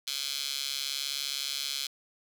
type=tone with high-pass filter; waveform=15% pulse; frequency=139.2 Hz; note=C#3; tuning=8 cents sharp; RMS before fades=-34 dBFS; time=0.07-1.87 s; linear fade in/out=5 ms; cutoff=3800 Hz; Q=2.5; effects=none